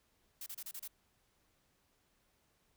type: noise bursts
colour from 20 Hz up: blue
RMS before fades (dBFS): -45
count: 6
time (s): 0.41-0.878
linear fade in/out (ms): 5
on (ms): 53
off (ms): 30
effects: pink hiss -75 dBFS RMS until 2.76 s